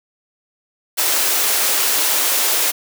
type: high-pass noise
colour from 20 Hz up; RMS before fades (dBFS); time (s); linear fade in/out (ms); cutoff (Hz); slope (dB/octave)
white; -17; 0.97-2.72; 20; 320; 24
effects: none